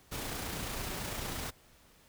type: noise with amplitude modulation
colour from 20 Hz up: pink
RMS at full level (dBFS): -37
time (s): 0.11-1.51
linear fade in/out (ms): 20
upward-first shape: sine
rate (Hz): 29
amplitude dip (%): 30
effects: pink hiss -62 dBFS RMS until 2.08 s